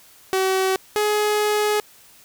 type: tone pair in turn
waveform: sawtooth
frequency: 379.5 / 420.5 Hz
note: F#4 / G#4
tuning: +44 / +22 cents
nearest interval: major second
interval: 178 cents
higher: second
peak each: -14 dBFS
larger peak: neither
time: 0.33-0.76 / 0.96-1.8 s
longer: second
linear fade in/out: 0 ms
effects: white hiss -50 dBFS RMS until 2.24 s